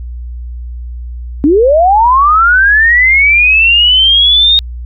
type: linear sweep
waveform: sine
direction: up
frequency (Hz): 271.3 to 3729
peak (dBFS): -4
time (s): 1.44-4.59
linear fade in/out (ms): 0
effects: added 60 Hz sine -20 dBFS peak until 4.85 s